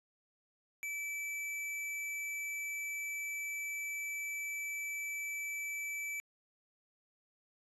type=tone; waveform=square; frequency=2312 Hz; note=D7; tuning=28 cents flat; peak=-38 dBFS; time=0.83-6.2 s; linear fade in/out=0 ms; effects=resampled to 32000 Hz